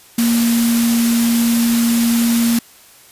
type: tone in noise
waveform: sine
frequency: 233.1 Hz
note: A#3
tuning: in tune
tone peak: -12 dBFS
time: 0.18-2.59 s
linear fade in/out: 5 ms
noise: white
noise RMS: -22 dBFS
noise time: 0.18-2.59 s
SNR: +7 dB
effects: white hiss -45 dBFS RMS until 3.11 s + resampled to 32000 Hz